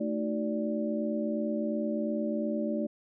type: tone cluster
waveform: sine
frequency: 221.2 / 309.6 / 372.4 / 584 Hz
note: A3 / D#4 / F#4 / D5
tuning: +9 / -9 / +11 / -10 cents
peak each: -31 / -34 / -39 / -34 dBFS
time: 0-2.87 s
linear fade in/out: 10 ms
effects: none